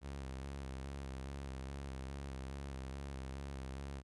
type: tone with vibrato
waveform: sawtooth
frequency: 67.7 Hz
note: C#2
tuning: 40 cents flat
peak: -39 dBFS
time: 0.01-4.03 s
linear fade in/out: 50 ms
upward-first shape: square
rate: 2.4 Hz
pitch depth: 40 cents each way
effects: resampled to 24000 Hz